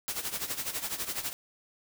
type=noise with tremolo; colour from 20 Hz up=white; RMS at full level=-32 dBFS; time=0.08-1.33 s; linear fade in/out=0 ms; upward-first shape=sine; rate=12 Hz; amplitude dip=75%; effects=none